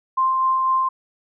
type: tone with tremolo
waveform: sine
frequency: 1048 Hz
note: C6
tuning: 2 cents sharp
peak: -15 dBFS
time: 0.17-0.89 s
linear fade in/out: 10 ms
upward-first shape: sine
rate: 4 Hz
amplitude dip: 25%
effects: none